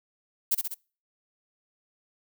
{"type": "noise with echo", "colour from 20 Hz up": "violet", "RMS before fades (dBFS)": -23, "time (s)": [0.51, 0.55], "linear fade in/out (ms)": 10, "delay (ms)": 65, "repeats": 3, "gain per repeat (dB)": -4, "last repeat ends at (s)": 0.745, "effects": ["noise-tail reverb RT60 0.4 s tail -26 dB re dry"]}